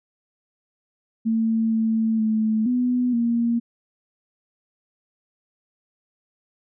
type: tone with pitch steps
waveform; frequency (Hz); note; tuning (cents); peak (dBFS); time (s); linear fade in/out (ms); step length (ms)
sine; 224.4 / 222.9 / 218.5 / 247.9 / 234.3; A3 / A3 / A3 / B3 / A#3; +34 / +23 / -12 / +7 / +9; -18; 1.25-3.6; 20; 470
effects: none